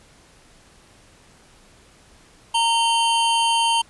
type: tone pair together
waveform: square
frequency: 923 / 3098 Hz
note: A#5 / G7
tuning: -17 / -21 cents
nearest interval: octave + major sixth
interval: 2096 cents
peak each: -19 / -22 dBFS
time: 2.54-3.82 s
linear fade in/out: 10 ms
effects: pink hiss -52 dBFS RMS until 3.89 s + resampled to 24000 Hz

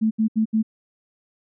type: tone bursts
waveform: sine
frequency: 219.6 Hz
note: A3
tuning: 3 cents flat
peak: -16 dBFS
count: 4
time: 0.01-0.629 s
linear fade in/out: 20 ms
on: 100 ms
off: 73 ms
effects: none

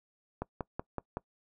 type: click train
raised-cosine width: 1 ms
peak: -20 dBFS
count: 5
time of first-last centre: 0.42-1.17 s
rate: 5.33 Hz
effects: noise-tail reverb RT60 0.1 s tail -23 dB re dry

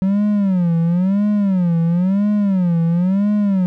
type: tone with vibrato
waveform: triangle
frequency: 186.2 Hz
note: F#3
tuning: 11 cents sharp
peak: -11 dBFS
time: 0.02-3.66 s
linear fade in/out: 0 ms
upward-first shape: sine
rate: 0.98 Hz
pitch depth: 200 cents each way
effects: none

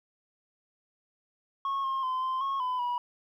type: tone with pitch steps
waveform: sine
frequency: 1095 / 1070 / 1029 / 1040 / 1092 / 1006 / 973 Hz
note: C#6 / C6 / C6 / C6 / C#6 / B5 / B5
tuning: -22 / +38 / -29 / -11 / -26 / +32 / -26 cents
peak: -25 dBFS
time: 1.65-2.98 s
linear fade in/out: 2 ms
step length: 190 ms
effects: tanh soft clip ceiling -27 dBFS + 11-bit

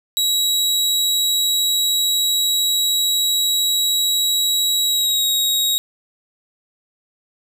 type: tone with pitch glide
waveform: sawtooth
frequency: 3869 to 3792 Hz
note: B7 to A#7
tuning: -36 to +29 cents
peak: -13 dBFS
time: 0.17-5.78 s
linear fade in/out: 0 ms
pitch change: -35 cents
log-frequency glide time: 4.84-5.25 s
effects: none

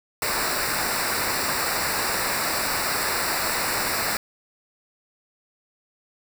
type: noise with comb filter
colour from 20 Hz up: pink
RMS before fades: -25 dBFS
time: 0.22-4.17 s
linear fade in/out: 2 ms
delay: 0.31 ms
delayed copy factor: -0.85
effects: none

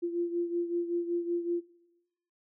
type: beating tone pair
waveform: sine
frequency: 344 / 349.3 Hz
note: F4 / F4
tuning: -26 / 0 cents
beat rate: 5.3 Hz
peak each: -30 / -35 dBFS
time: 0.02-1.61 s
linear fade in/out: 20 ms
effects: noise-tail reverb RT60 0.9 s tail -17 dB re dry

